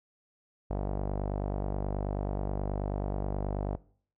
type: tone with low-pass filter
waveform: sawtooth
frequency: 49.34 Hz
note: G1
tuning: 12 cents sharp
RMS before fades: -32 dBFS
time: 0.7-3.76 s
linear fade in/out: 10 ms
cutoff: 700 Hz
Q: 2.2
effects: noise-tail reverb RT60 0.5 s tail -20 dB re dry